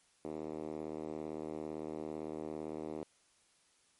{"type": "tone with band-pass filter", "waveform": "5% pulse", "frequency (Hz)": 77.78, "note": "D#2", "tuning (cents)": 0, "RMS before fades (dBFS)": -42, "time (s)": [0.25, 3.03], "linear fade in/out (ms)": 0, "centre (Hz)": 350, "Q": 1.7, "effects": ["white hiss -70 dBFS RMS until 3.99 s", "MP3 48 kbps"]}